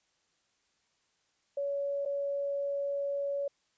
sine tone with dropouts, 563 Hz, C#5, 27 cents sharp, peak -30 dBFS, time 1.57-3.48 s, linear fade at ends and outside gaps 5 ms, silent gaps 2.052-2.058 s, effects white hiss -74 dBFS RMS until 3.77 s + resampled to 16000 Hz

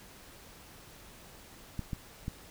clicks, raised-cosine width 5 ms, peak -22 dBFS, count 3, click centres 1.793 / 1.932 / 2.281 s, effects pink hiss -53 dBFS RMS until 2.5 s

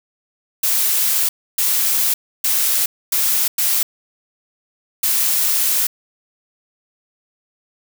blue noise bursts at uneven times, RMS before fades -17 dBFS, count 6, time 0.63-1.29 / 1.58-2.14 / 2.44-2.86 / 3.12-3.48 / 3.58-3.83 / 5.03-5.87 s, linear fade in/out 5 ms, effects none

